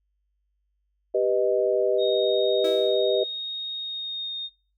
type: chord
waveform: sine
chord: G augmented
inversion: none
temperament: equal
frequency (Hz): 392 / 493.9 / 622.3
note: G4 / B4 / D#5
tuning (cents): 0 / 0 / 0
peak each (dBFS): -24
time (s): 1.14-3.24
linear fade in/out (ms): 10
type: tone with pitch glide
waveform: sine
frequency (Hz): 3729 to 3690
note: A#7 to A#7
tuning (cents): 0 to -18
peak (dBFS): -29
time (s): 1.98-4.5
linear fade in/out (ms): 50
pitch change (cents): -18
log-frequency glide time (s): 3.78-4.34
type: tone with exponential decay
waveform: 35% pulse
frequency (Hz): 327.2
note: E4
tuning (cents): -13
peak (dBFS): -27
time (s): 2.64-3.15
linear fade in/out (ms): 5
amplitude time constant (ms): 110
effects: noise-tail reverb RT60 0.4 s tail -25 dB re dry + added 50 Hz sine -70 dBFS peak until 4.77 s